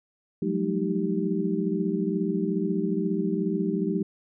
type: tone cluster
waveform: sine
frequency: 177.4 / 191.8 / 214.1 / 314.7 / 390 Hz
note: F3 / G3 / A3 / D#4 / G4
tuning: +27 / -37 / -47 / +20 / -9 cents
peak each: -30 dBFS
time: 0.42-4.03 s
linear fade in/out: 5 ms
effects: none